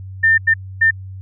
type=tone bursts at uneven times; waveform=sine; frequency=1800 Hz; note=A6; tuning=39 cents sharp; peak=-9 dBFS; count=3; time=0.23-0.38 / 0.47-0.54 / 0.81-0.91 s; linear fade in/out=10 ms; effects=added 95 Hz sine -29 dBFS peak until 1.21 s